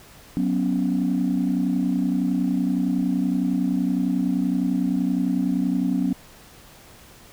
sine chord, F# suspended fourth, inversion none, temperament just, 185 / 246.7 / 277.5 Hz, F#3 / B3 / C#4, 0 / -2 / +2 cents, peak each -23 dBFS, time 0.37-6.13 s, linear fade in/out 0 ms, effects tanh soft clip ceiling -13 dBFS + pink hiss -48 dBFS RMS until 7.32 s

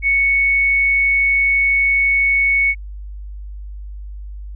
sine tone, 2217 Hz, C#7, in tune, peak -12 dBFS, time 0.02-2.75 s, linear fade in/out 50 ms, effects added 50 Hz sine -28 dBFS peak until 4.55 s

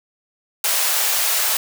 white high-pass noise, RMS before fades -19 dBFS, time 0.64-1.57 s, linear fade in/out 2 ms, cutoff 530 Hz, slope 24 dB/octave, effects none

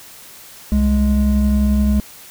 triangle tone pair together, 65.7 / 208.6 Hz, C2 / G#3, +8 / +8 cents, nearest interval octave + minor sixth, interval 2000 cents, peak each -13 dBFS, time 0.72-2 s, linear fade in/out 0 ms, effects white hiss -40 dBFS RMS until 2.3 s

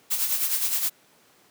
blue noise with tremolo, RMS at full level -23 dBFS, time 0.1-0.9 s, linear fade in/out 20 ms, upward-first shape sine, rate 9.6 Hz, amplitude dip 55%, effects pink hiss -58 dBFS RMS until 1.5 s + high-pass 200 Hz 12 dB/octave

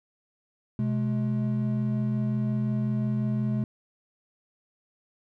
triangle tone pair together, 126.5 / 212.1 Hz, B2 / G#3, +42 / +37 cents, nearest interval major sixth, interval 895 cents, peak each -25 / -25 dBFS, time 0.79-3.64 s, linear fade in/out 2 ms, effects none

